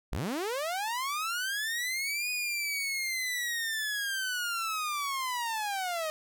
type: linear two-way sweep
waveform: sawtooth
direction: up then down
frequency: 33.11 to 2489 to 613 Hz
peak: -27 dBFS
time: 0.12-6.1 s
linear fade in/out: 0 ms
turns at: 2.3 s
effects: none